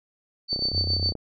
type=tone with tremolo; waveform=sine; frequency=4540 Hz; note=C#8; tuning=41 cents sharp; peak=-21 dBFS; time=0.48-1.14 s; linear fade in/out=50 ms; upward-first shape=sine; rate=7.2 Hz; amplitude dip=65%
type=click train; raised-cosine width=2 ms; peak=-21 dBFS; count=21; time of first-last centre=0.53-1.153 s; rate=32.1 Hz
type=tone; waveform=sine; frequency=87.8 Hz; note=F2; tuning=10 cents sharp; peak=-26 dBFS; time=0.73-1.12 s; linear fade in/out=5 ms
effects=none